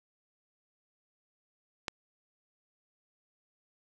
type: click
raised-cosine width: 0.2 ms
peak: -15 dBFS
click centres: 1.882 s
effects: none